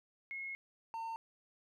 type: tone pair in turn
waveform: sine / triangle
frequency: 2167 / 906.9 Hz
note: C#7 / A#5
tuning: -40 / -48 cents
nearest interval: octave + minor third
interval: 1508 cents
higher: first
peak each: -40 / -37 dBFS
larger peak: second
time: 0.31-0.55 / 0.94-1.16 s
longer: first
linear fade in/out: 0 ms
effects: none